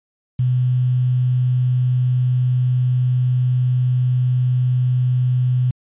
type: tone with quantisation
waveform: sine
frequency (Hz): 125.9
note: B2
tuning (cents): +34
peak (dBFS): -14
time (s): 0.39-5.71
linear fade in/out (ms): 5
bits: 7
effects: resampled to 8000 Hz